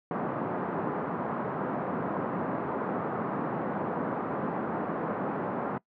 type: band-pass noise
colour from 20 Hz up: pink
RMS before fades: -32 dBFS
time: 0.11-5.78 s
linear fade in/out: 2 ms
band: 160 to 1300 Hz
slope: 24 dB/octave
effects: noise-tail reverb RT60 0.1 s tail -22 dB re dry